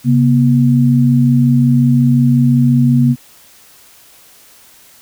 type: tone pair together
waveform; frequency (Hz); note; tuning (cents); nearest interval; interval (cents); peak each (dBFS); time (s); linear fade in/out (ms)
sine; 135.03 / 240.6; C#3 / B3; -45 / -45; minor seventh; 1000; -10; 0.04-3.16; 50
effects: white hiss -44 dBFS RMS until 5.01 s